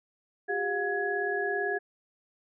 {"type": "tone cluster", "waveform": "sine", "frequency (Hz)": [365.9, 403.8, 714, 1677], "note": ["F#4", "G#4", "F5", "G#6"], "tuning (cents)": [-19, -49, 38, 16], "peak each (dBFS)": [-38, -31, -34, -31], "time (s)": [0.48, 1.79], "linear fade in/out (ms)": 20, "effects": []}